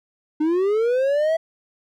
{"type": "linear sweep", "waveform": "triangle", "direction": "up", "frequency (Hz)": [297.9, 660], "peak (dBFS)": -15, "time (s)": [0.4, 1.37], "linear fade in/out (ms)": 10, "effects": []}